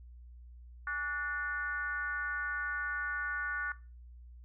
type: tone with frequency modulation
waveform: sine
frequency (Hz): 1465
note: F#6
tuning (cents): -18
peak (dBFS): -33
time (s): 0.87-3.72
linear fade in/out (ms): 2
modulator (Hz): 318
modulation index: 0.91
effects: noise-tail reverb RT60 0.3 s tail -19 dB re dry + added 60 Hz sine -49 dBFS peak until 4.44 s